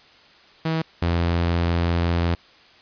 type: tone pair in turn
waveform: sawtooth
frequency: 161.2 / 85.39 Hz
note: E3 / F2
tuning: -38 / -38 cents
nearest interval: major seventh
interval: 1100 cents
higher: first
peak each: -17 / -15 dBFS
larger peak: second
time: 0.65-0.82 / 1.02-2.35 s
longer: second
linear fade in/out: 5 ms
effects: white hiss -51 dBFS RMS until 2.81 s + resampled to 11025 Hz